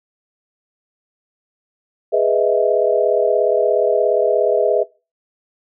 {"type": "chord", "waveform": "sine", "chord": "E major seventh", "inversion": "first", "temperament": "equal", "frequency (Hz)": [415.3, 493.9, 622.3, 659.3], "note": ["G#4", "B4", "D#5", "E5"], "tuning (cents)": [0, 0, 0, 0], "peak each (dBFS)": -18, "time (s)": [2.12, 4.84], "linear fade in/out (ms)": 20, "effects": ["noise-tail reverb RT60 0.3 s tail -22 dB re dry"]}